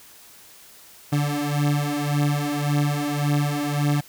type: beating tone pair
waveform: 30% pulse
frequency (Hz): 144.9 / 146.7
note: D3 / D3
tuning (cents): -23 / -2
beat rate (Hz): 1.8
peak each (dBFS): -21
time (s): 1.12-4.01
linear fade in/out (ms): 10
effects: white hiss -48 dBFS RMS until 4.08 s